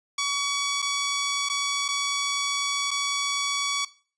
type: tone with dropouts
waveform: 10% pulse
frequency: 1132 Hz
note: C#6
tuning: 36 cents sharp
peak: -16 dBFS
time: 0.18-3.85 s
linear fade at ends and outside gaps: 5 ms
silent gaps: 0.82-0.824 / 1.489-1.497 / 1.882-1.886 / 2.908-2.912 s
effects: noise-tail reverb RT60 0.4 s tail -18 dB re dry + resampled to 22050 Hz